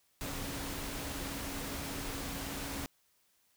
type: tone in noise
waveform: sine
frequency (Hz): 277.2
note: C#4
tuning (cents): 0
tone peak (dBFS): -45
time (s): 0.21-2.86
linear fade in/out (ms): 0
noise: pink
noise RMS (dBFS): -40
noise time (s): 0.21-2.86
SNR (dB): -8
effects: white hiss -72 dBFS RMS until 3.56 s